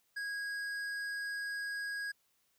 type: tone with tanh clipping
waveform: triangle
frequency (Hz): 1646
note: G#6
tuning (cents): -16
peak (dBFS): -38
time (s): 0.16-2.12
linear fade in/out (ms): 10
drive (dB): 15
effects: white hiss -75 dBFS RMS until 2.58 s